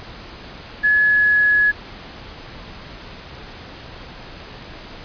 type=tone with pitch glide; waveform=sine; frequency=1700 to 1690.2 Hz; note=G#6 to G#6; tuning=+40 to +30 cents; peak=-12 dBFS; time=0.83-1.72 s; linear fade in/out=20 ms; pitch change=-10 cents; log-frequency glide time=1.01-1.38 s; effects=pink hiss -37 dBFS RMS until 5.04 s + resampled to 11025 Hz